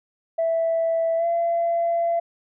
sine tone with pitch glide, 659.3 to 679 Hz, E5 to F5, 0 to -49 cents, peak -18 dBFS, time 0.38-2.2 s, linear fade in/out 10 ms, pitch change +51 cents, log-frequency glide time 1.17-1.25 s, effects tanh soft clip ceiling -15 dBFS

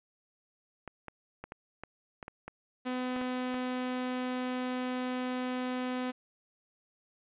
clicks, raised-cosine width 0.5 ms, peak -26 dBFS, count 11, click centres 0.877 / 1.083 / 1.44 / 1.521 / 1.836 / 2.228 / 2.281 / 2.48 / 3.163 / 3.214 / 3.543 s
sawtooth tone, 252.6 Hz, B3, 39 cents sharp, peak -28 dBFS, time 2.85-6.12 s, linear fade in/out 20 ms
effects resampled to 8000 Hz + 10-bit

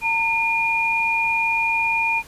sine tone pair together, 909.1 / 2427 Hz, A#5 / D#7, -44 / -44 cents, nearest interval octave + perfect fourth, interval 1700 cents, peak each -23 / -19 dBFS, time 0.01-2.23 s, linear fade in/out 50 ms, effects pink hiss -45 dBFS RMS until 2.27 s + resampled to 32000 Hz

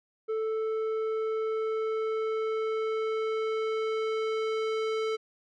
square tone with low-pass filter sweep, 440 Hz, A4, in tune, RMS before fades -30 dBFS, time 0.28-5.17 s, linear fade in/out 20 ms, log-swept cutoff 1000 to 4000 Hz, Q 0.76, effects none

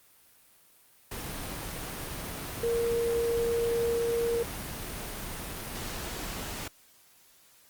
sine tone in noise, 466.9 Hz, A#4, 3 cents sharp, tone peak -25 dBFS, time 2.63-4.43 s, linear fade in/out 5 ms, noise pink, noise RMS -37 dBFS, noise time 1.11-6.68 s, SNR +9 dB, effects white hiss -60 dBFS RMS until 7.69 s + Opus 32 kbps

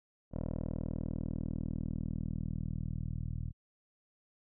10% pulse tone with low-pass filter sweep, 40.06 Hz, E1, 49 cents flat, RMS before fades -37 dBFS, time 0.31-3.53 s, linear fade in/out 50 ms, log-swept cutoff 570 to 120 Hz, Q 1.2, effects none

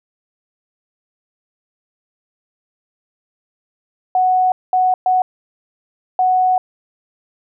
sine tone bursts at uneven times, 740 Hz, F#5, in tune, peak -11 dBFS, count 4, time 4.15-4.52 / 4.73-4.94 / 5.06-5.22 / 6.19-6.58 s, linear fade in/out 2 ms, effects none

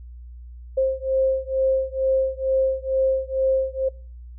sine beating tone pair, 528 / 530.2 Hz, C5 / C5, +16 / +23 cents, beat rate 2.2 Hz, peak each -22 dBFS, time 0.77-3.89 s, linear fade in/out 10 ms, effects noise-tail reverb RT60 0.4 s tail -23 dB re dry + added 60 Hz sine -37 dBFS peak until 4.38 s

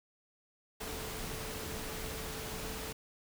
sine tone in noise, 440 Hz, A4, in tune, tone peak -48 dBFS, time 0.8-2.93 s, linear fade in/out 10 ms, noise pink, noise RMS -41 dBFS, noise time 0.8-2.93 s, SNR -10 dB, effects none

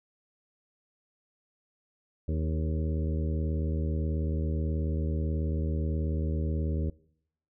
harmonic tone with a mistuned harmonic, 78.4 Hz, D#2, 14 cents sharp, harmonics 1 / 2 / 3 / 4 / 5 / 6 / 7, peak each -28 / -34 / -38 / -40 / -42 / -44 / -45 dBFS, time 2.28-6.9 s, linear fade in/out 5 ms, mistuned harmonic 5, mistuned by +39 cents, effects noise-tail reverb RT60 0.7 s tail -22 dB re dry

